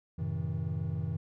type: chord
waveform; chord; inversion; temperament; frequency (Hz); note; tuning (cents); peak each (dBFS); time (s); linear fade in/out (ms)
triangle; F# diminished seventh; none; just; 92.5 / 111 / 133.2 / 159.84; F#2 / A2 / C3 / Eb3; 0 / +16 / +31 / +47; -34 / -37 / -36 / -33; 0.18-1.17; 10
effects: none